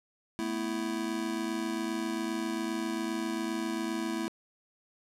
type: chord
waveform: square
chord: A suspended second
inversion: none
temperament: just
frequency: 220 / 247.5 / 330 Hz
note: A3 / B3 / E4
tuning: 0 / +4 / +2 cents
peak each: -37 / -39 / -34 dBFS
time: 0.39-4.28 s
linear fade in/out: 0 ms
effects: low-pass 11000 Hz 12 dB/octave + 11-bit